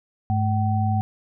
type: tone cluster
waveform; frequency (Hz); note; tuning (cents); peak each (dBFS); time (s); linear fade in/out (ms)
sine; 102.5 / 215.8 / 763; G#2 / A3 / G5; -22 / -33 / -47; -20 / -27 / -26; 0.3-1.01; 0
effects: none